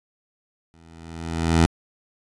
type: tone with exponential growth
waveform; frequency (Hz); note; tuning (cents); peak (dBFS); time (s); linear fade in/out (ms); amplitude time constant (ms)
15% pulse; 82.41; E2; 0; -6; 0.74-1.66; 0; 200
effects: resampled to 22050 Hz